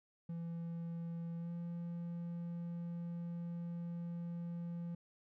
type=tone with pitch glide; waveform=triangle; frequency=168.2 to 171.14 Hz; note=E3 to F3; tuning=+35 to -35 cents; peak=-38 dBFS; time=0.29-4.95 s; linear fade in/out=5 ms; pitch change=+30 cents; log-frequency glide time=1.38-1.51 s; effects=none